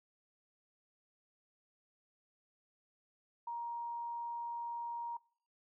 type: tone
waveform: sine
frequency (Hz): 941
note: A#5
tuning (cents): +16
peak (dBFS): -38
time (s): 3.47-5.17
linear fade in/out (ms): 5
effects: noise-tail reverb RT60 0.5 s tail -23 dB re dry